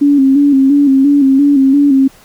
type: tone with vibrato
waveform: sine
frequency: 277.2 Hz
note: C#4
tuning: in tune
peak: -5 dBFS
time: 0.01-2.08 s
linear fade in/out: 10 ms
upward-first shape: square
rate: 2.9 Hz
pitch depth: 55 cents each way
effects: pink hiss -43 dBFS RMS until 2.24 s